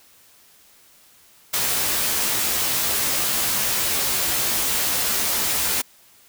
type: noise with comb filter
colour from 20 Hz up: white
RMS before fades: -22 dBFS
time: 1.53-5.82 s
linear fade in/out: 10 ms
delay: 15 ms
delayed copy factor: +0.6
effects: white hiss -53 dBFS RMS until 6.28 s

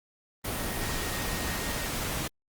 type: tone in noise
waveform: sine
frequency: 1864.7 Hz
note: A#6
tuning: in tune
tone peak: -41 dBFS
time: 0.56-1.89 s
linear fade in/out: 10 ms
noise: pink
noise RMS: -32 dBFS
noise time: 0.44-2.28 s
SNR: -12 dB
effects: Opus 32 kbps

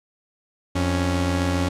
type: tone pair together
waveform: sawtooth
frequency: 87.42 / 277.2 Hz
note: F2 / C#4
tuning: +2 / 0 cents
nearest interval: octave + minor sixth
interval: 1998 cents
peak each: -18 / -20 dBFS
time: 0.75-1.69 s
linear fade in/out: 10 ms
effects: low-pass 9000 Hz 12 dB/octave

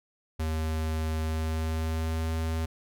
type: tone with pitch glide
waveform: square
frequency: 79.2 to 80.72 Hz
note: D#2 to E2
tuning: +31 to -36 cents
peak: -28 dBFS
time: 0.39-2.66 s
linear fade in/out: 10 ms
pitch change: +33 cents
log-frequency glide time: 1.2-2.31 s
effects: none

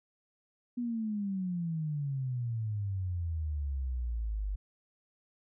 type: exponential sweep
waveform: sine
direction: down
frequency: 246.4 to 48.02 Hz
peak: -31 dBFS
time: 0.77-4.56 s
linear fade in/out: 10 ms
effects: none

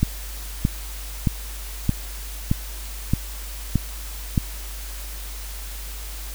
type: click train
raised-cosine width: 5 ms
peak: -5 dBFS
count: 8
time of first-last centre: 0.03-4.378 s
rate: 1.61 Hz
effects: added 50 Hz sine -32 dBFS peak until 6.34 s + white hiss -38 dBFS RMS until 6.34 s

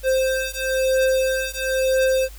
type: beating tone pair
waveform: square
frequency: 523.3 / 524.3 Hz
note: C5 / C5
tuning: 0 / +3 cents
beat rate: 1 Hz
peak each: -22 dBFS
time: 0.03-2.29 s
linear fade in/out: 50 ms
effects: added 50 Hz sine -37 dBFS peak until 2.38 s + white hiss -47 dBFS RMS until 2.38 s

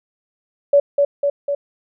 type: tone with echo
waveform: sine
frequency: 569 Hz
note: C#5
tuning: 45 cents sharp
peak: -8 dBFS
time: 0.73-0.8 s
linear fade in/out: 5 ms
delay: 250 ms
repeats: 3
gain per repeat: -3 dB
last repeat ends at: 1.55 s
effects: none

